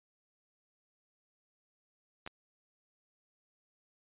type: clicks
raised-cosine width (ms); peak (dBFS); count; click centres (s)
0.3; -27; 2; 2.264 / 2.275
effects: resampled to 8000 Hz